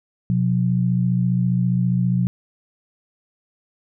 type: tone pair together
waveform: sine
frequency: 125.41 / 180.3 Hz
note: B2 / F#3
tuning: +27 / -45 cents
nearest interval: tritone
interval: 628 cents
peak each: -19 dBFS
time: 0.3-2.27 s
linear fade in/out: 0 ms
effects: none